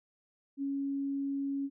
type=tone; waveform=sine; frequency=277.2 Hz; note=C#4; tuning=in tune; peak=-31 dBFS; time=0.57-1.7 s; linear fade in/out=50 ms; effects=none